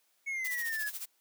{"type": "exponential sweep", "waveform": "triangle", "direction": "down", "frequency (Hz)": [2217, 1661.2], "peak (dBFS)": -31, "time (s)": [0.26, 0.9], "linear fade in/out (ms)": 20}
{"type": "noise with tremolo", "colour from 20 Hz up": "blue", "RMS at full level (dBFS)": -38, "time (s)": [0.44, 1.06], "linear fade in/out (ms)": 10, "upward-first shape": "sine", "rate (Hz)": 14, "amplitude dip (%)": 75}
{"effects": ["white hiss -72 dBFS RMS until 1.2 s", "high-pass 300 Hz 12 dB/octave"]}